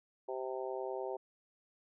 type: harmonic tone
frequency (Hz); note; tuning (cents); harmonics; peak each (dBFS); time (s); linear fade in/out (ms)
130; C3; -11; 3 / 4 / 5 / 6 / 7; -40 / -42 / -44 / -46 / -47; 0.28-1.17; 10
effects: none